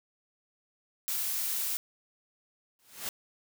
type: noise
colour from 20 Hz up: blue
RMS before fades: -32 dBFS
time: 1.08-1.77 s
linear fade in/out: 0 ms
type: noise with exponential growth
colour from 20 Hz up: white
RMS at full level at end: -32 dBFS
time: 2.79-3.09 s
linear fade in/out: 1 ms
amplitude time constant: 65 ms
effects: none